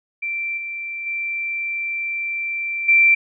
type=tone with level steps; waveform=sine; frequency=2349 Hz; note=D7; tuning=in tune; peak=-22 / -26 / -22 / -10 dBFS; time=0.22-3.15 s; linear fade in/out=10 ms; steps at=0.57 / 1.06 / 2.88 s; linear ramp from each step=10 ms; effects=none